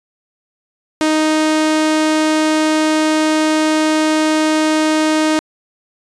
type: tone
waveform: sawtooth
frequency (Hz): 311.1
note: D#4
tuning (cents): 0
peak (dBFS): -8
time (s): 1.01-5.39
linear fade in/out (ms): 0
effects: resampled to 22050 Hz